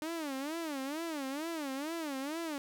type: tone with vibrato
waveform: sawtooth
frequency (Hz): 298.4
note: D4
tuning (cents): +28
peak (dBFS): -32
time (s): 0.02-2.58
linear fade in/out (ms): 0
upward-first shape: sine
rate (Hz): 2.2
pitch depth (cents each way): 210
effects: none